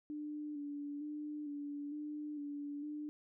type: tone with vibrato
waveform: sine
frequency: 293.7 Hz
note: D4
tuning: in tune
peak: -40 dBFS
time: 0.1-3.09 s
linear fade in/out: 0 ms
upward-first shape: square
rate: 1.1 Hz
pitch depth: 29 cents each way
effects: none